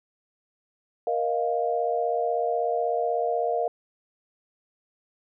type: chord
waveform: sine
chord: Bb suspended fourth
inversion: none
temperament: equal with one note detuned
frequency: 470.2 / 622.3 / 698.5 Hz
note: Bb4 / Eb5 / F5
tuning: +15 / 0 / 0 cents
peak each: -27 / -29 / -26 dBFS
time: 1.07-3.68 s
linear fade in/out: 2 ms
effects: none